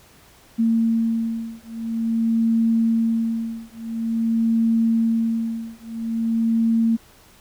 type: beating tone pair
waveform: sine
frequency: 227.2 / 227.68 Hz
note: A#3 / A#3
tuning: -44 / -41 cents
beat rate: 0.48 Hz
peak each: -21 dBFS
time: 0.58-6.97 s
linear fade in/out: 20 ms
effects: pink hiss -51 dBFS RMS until 7.4 s